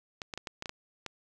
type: clicks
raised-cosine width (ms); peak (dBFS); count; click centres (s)
0.2; -20; 8; 0.218 / 0.338 / 0.376 / 0.472 / 0.624 / 0.658 / 0.694 / 1.063
effects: none